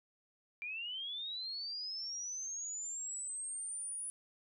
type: linear sweep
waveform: sine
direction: up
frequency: 2349 to 9860 Hz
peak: -39 dBFS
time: 0.62-4.1 s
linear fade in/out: 0 ms
effects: none